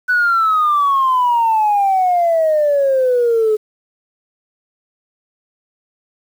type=exponential sweep; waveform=sine; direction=down; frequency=1500 to 423.5 Hz; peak=-10 dBFS; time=0.08-3.57 s; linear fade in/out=20 ms; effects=tanh soft clip ceiling -7 dBFS + 7-bit